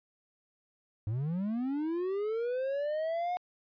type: linear sweep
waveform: triangle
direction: up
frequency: 100 to 728 Hz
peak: -28 dBFS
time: 1.07-3.37 s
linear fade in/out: 0 ms
effects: resampled to 11025 Hz